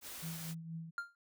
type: noise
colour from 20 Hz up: white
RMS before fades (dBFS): -47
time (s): 0.01-0.55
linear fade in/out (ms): 50
type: tone with tremolo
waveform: sine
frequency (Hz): 163.8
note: E3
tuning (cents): -11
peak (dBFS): -39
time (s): 0.22-0.91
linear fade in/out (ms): 20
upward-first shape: triangle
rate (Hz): 4.2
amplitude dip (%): 60
type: tone with exponential decay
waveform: triangle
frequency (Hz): 1396.9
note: F6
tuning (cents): 0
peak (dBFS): -31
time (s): 0.98-1.15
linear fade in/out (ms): 1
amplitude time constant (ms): 35
effects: none